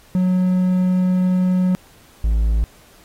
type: tone pair in turn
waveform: triangle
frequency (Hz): 183.3 / 54.83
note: F#3 / A1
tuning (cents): -16 / -5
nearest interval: octave + major sixth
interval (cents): 2089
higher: first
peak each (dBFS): -12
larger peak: neither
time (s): 0.15-1.75 / 2.24-2.64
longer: first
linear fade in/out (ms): 0
effects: pink hiss -50 dBFS RMS until 3.04 s + AAC 48 kbps